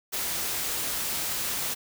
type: noise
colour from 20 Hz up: white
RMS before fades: -30 dBFS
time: 0.12-1.75 s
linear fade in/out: 20 ms
effects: none